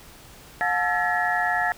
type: tone cluster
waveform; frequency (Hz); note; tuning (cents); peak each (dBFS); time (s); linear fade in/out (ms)
sine; 718 / 871 / 1337 / 1713 / 1897; F5 / A5 / E6 / A6 / A#6; +48 / -18 / +24 / -47 / +30; -25 / -29 / -32 / -25 / -28; 0.61-1.72; 0
effects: pink hiss -47 dBFS RMS until 1.77 s